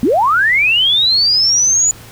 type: linear sweep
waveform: sine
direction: up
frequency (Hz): 208.8 to 7000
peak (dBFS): -9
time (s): 0.03-1.91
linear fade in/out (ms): 0
effects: added 111 Hz sine -39 dBFS peak until 2.11 s + pink hiss -38 dBFS RMS until 2.11 s